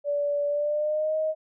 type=tone with pitch glide; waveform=sine; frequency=578 to 626.7 Hz; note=D5 to D#5; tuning=-28 to +12 cents; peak=-23 dBFS; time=0.04-1.35 s; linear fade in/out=50 ms; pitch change=+140 cents; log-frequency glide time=0.47-1.16 s; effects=none